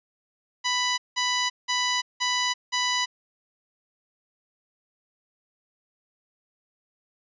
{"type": "tone bursts", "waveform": "10% pulse", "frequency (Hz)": 990, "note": "B5", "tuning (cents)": 4, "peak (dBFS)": -14, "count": 5, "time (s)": [0.64, 3.06], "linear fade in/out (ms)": 20, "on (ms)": 340, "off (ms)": 180, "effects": ["resampled to 16000 Hz"]}